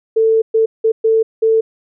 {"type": "tone bursts at uneven times", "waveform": "sine", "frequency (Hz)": 445.6, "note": "A4", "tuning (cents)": 22, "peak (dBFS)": -9, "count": 5, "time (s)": [[0.16, 0.42], [0.54, 0.66], [0.84, 0.92], [1.04, 1.23], [1.42, 1.61]], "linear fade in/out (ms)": 10, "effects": []}